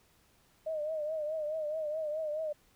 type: tone with vibrato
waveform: sine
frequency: 617 Hz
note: D#5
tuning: 15 cents flat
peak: -32 dBFS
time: 0.66-2.53 s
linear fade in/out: 10 ms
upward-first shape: triangle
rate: 4.7 Hz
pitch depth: 84 cents each way
effects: pink hiss -67 dBFS RMS until 2.75 s